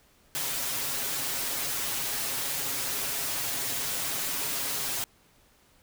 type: noise with comb filter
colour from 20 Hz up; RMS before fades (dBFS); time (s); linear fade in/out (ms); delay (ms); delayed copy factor
white; -31; 0.35-5.04; 0; 7.3; +0.85
effects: pink hiss -62 dBFS RMS until 5.82 s